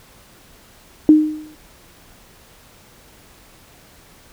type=tone with exponential decay; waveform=sine; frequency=307.2 Hz; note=D#4; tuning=22 cents flat; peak=-3 dBFS; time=1.09-1.55 s; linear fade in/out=1 ms; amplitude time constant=98 ms; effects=pink hiss -48 dBFS RMS until 4.32 s